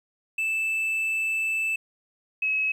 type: tone pair in turn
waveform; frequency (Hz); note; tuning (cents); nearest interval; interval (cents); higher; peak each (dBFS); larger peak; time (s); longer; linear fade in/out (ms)
triangle / sine; 2637 / 2568; E7 / E7; 0 / -46; unison; 46; first; -22; neither; 0.38-1.76 / 2.42-2.72; first; 5
effects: 10-bit